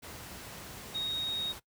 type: tone in noise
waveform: sine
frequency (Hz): 3754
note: A#7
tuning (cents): +11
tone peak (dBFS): -31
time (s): 0.94-1.53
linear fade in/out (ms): 20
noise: pink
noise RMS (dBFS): -45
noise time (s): 0.02-1.6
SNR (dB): +11
effects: noise-tail reverb RT60 0.1 s tail -19 dB re dry + high-pass 60 Hz 12 dB/octave